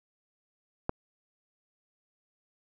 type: click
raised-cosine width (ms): 1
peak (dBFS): -14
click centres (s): 0.894
effects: none